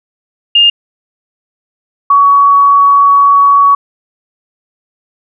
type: tone pair in turn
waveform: sine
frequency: 2820 / 1125.9 Hz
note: F7 / C#6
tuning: +16 / +27 cents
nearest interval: octave + major third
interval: 1589 cents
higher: first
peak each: -3 dBFS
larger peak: neither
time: 0.55-0.7 / 2.1-3.75 s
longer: second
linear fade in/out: 5 ms
effects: none